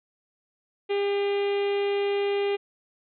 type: harmonic tone with a mistuned harmonic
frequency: 402.5 Hz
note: G4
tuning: 46 cents sharp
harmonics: 1 / 2 / 3 / 4 / 5 / 6 / 7 / 8 / 9 / 10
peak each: -23 / -35 / -44 / -47 / -40 / -39 / -41 / -44 / -49 / -54 dBFS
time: 0.89-2.57 s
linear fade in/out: 20 ms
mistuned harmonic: 4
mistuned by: -27 cents
effects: none